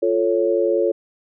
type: chord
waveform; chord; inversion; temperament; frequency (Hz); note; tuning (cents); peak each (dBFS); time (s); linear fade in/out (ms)
sine; F augmented; none; equal; 349.2 / 440 / 554.4; F4 / A4 / C#5; 0 / 0 / 0; -20; 0.02-0.92; 10
effects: none